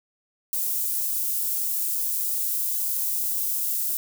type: high-pass noise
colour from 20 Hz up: white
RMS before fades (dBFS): -26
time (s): 0.53-3.97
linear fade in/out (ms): 0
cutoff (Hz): 11000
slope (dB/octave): 12
effects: none